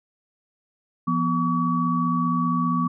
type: tone cluster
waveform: sine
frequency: 171 / 246.2 / 1136 Hz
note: F3 / B3 / C#6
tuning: -36 / -5 / +42 cents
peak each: -24 dBFS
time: 1.07-2.88 s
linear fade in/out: 10 ms
effects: none